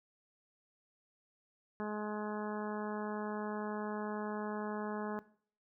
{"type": "harmonic tone", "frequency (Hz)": 211, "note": "G#3", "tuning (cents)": 28, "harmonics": [1, 2, 3, 4, 5, 6, 7, 8], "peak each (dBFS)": [-39, -41, -47, -46, -47, -51, -52, -51], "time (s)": [1.8, 5.19], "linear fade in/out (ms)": 0, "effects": ["noise-tail reverb RT60 0.5 s tail -18 dB re dry"]}